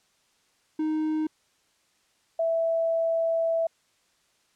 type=tone pair in turn; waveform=triangle / sine; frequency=311.1 / 659.2 Hz; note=D#4 / E5; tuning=0 / 0 cents; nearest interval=octave + minor second; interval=1300 cents; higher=second; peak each=-22 dBFS; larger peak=neither; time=0.79-1.27 / 2.39-3.67 s; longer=second; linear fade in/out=5 ms; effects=white hiss -67 dBFS RMS until 4.55 s + low-pass 8000 Hz 12 dB/octave